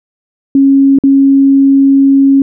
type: tone with dropouts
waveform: sine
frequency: 273.9 Hz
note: C#4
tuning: 21 cents flat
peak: -3 dBFS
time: 0.55-2.42 s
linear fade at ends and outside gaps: 2 ms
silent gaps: 0.987-1.037 s
effects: none